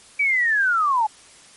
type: linear sweep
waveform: sine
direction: down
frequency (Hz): 2320 to 830.6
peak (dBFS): -16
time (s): 0.19-1.07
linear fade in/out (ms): 10
effects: white hiss -48 dBFS RMS until 1.56 s + MP3 48 kbps